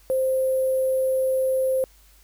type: tone with sample-and-hold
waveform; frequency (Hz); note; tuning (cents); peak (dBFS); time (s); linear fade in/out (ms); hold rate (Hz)
sine; 523.3; C5; 0; -19; 0.1-1.84; 0; 11025
effects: added 50 Hz sine -53 dBFS peak until 2.23 s + white hiss -57 dBFS RMS until 2.23 s